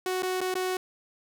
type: tone with dropouts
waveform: sawtooth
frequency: 370 Hz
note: F#4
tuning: in tune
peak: -23 dBFS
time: 0.06-0.77 s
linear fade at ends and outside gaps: 2 ms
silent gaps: 0.223-0.231 / 0.406-0.413 / 0.541-0.553 s
effects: none